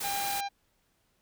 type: noise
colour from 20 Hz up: white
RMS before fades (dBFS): -35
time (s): 0-0.41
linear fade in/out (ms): 10
type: harmonic tone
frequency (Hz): 800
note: G5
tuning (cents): +35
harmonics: 1 / 2 / 3 / 4 / 5 / 6 / 7 / 8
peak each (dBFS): -32 / -45 / -43 / -52 / -43 / -55 / -52 / -57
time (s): 0.03-0.49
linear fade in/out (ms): 20
effects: pink hiss -72 dBFS RMS until 1.21 s